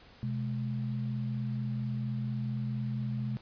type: tone pair together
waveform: sine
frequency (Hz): 126.7 / 211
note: B2 / G#3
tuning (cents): +45 / +28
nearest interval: major sixth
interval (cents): 883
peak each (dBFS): -32 / -36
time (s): 0.23-3.37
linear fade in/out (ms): 0
effects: pink hiss -56 dBFS RMS until 3.41 s + resampled to 11025 Hz